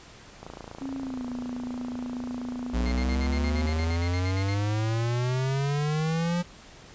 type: click train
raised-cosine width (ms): 1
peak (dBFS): -25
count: 99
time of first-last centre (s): 0.43-3.905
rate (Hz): 28.2
type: tone with pitch glide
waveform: sine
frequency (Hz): 270 to 247.6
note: C#4 to B3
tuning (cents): -45 to +5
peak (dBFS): -31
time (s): 0.81-3.66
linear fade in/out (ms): 5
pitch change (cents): -150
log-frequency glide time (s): 1-1.26
type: exponential sweep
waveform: square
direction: up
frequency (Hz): 58.27 to 177.3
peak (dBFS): -25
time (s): 2.73-6.43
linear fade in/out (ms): 20
type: tone bursts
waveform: 30% pulse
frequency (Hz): 2117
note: C7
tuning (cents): +20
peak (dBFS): -34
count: 15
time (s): 2.86-4.542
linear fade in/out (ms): 0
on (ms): 58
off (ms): 58
effects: pink hiss -49 dBFS RMS until 6.94 s + resampled to 16000 Hz